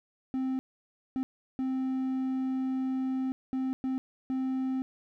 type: tone bursts at uneven times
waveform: triangle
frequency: 261.6 Hz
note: C4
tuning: in tune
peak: -26 dBFS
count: 6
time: 0.34-0.59 / 1.16-1.23 / 1.59-3.32 / 3.53-3.73 / 3.84-3.98 / 4.3-4.82 s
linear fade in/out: 0 ms
effects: none